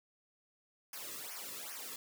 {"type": "noise with flanger", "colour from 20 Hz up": "white", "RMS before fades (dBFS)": -45, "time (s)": [0.93, 1.96], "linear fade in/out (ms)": 2, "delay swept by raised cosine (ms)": [0.25, 1.35], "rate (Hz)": 2.5, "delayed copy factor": -0.9, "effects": []}